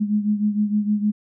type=beating tone pair; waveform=sine; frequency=207.8 / 214.3 Hz; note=G#3 / A3; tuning=+1 / -45 cents; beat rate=6.5 Hz; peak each=-19 / -24 dBFS; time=0-1.12 s; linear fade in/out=20 ms; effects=none